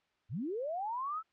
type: linear sweep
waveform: sine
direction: up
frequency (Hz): 80.8 to 1337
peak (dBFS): -34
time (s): 0.29-1.23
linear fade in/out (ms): 50
effects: white hiss -75 dBFS RMS until 1.32 s + low-pass 3000 Hz 12 dB/octave